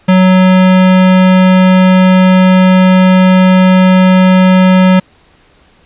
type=tone; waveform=square; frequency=185.6 Hz; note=F#3; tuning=6 cents sharp; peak=-4 dBFS; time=0.08-5 s; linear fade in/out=10 ms; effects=pink hiss -47 dBFS RMS until 5.85 s + resampled to 8000 Hz